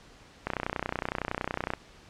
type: click train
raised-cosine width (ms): 0.5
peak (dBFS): -14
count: 40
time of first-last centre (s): 0.47-1.736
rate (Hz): 30.8
effects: pink hiss -54 dBFS RMS until 2.09 s + low-pass 6000 Hz 12 dB/octave